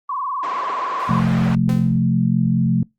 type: tone with vibrato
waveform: sine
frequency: 1071 Hz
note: C6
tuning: 40 cents sharp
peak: -21 dBFS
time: 0.09-1.2 s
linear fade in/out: 5 ms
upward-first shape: sine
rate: 20 Hz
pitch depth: 130 cents each way
type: band-pass noise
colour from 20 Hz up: white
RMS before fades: -30 dBFS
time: 0.43-1.55 s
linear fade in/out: 2 ms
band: 460 to 1300 Hz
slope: 12 dB/octave
type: chord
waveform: sine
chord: F major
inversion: second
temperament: equal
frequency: 130.81 / 174.61 / 220 Hz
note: C3 / F3 / A3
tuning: 0 / 0 / 0 cents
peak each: -19 / -18 / -19 dBFS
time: 1.09-2.83 s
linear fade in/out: 5 ms
type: tone with exponential decay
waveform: sawtooth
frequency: 256.9 Hz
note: C4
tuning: 32 cents flat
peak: -21 dBFS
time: 1.69-2.05 s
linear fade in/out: 0 ms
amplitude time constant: 77 ms
effects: noise-tail reverb RT60 0.2 s tail -25 dB re dry + Opus 24 kbps

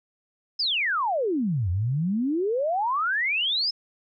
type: exponential two-way sweep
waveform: sine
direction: down then up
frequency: 5274 to 84.8 to 5274 Hz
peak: -22 dBFS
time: 0.59-3.71 s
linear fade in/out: 10 ms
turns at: 1.7 s
effects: none

